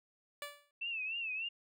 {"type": "tone with exponential decay", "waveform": "10% pulse", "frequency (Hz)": 580, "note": "D5", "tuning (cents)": -22, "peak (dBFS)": -30, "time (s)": [0.42, 0.71], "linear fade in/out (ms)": 1, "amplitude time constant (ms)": 62}
{"type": "tone with vibrato", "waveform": "sine", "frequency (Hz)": 2650, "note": "E7", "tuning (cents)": 9, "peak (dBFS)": -36, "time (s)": [0.81, 1.49], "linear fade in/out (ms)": 10, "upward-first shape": "triangle", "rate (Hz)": 3.4, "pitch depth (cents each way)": 120}
{"effects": []}